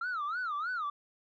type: tone with vibrato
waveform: sine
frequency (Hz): 1318.5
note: E6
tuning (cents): 0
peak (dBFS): -30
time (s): 0.01-0.9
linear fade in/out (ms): 5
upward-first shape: sine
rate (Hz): 3.2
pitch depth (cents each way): 230
effects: tanh soft clip ceiling -30 dBFS